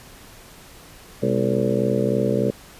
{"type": "harmonic tone with a mistuned harmonic", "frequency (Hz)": 63.3, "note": "B1", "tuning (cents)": 43, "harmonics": [2, 3, 4, 5, 6, 7, 8, 9], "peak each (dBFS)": [-26, -24, -29, -29, -28, -24, -27, -27], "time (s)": [1.22, 2.51], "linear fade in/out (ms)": 10, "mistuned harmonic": 3, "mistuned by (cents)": 130, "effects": ["pink hiss -45 dBFS RMS until 2.79 s", "resampled to 32000 Hz"]}